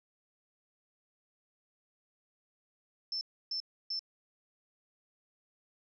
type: tone bursts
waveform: sine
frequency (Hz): 5310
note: E8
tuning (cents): +12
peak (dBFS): -33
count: 3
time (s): 3.12-3.993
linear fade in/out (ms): 2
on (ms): 91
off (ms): 300
effects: none